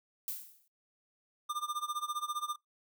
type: noise with exponential decay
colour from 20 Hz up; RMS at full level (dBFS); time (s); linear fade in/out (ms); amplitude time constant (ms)
violet; -35; 0.28-0.68; 1; 86
type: tone with tremolo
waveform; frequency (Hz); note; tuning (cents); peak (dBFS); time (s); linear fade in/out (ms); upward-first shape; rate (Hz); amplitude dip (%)
square; 1200; D6; +37; -32; 1.49-2.56; 10; sine; 15; 90
effects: noise-tail reverb RT60 0.2 s tail -26 dB re dry